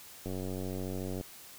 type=click train; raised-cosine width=2 ms; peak=-25 dBFS; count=90; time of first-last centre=0.26-1.211 s; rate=93.6 Hz; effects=white hiss -51 dBFS RMS until 1.58 s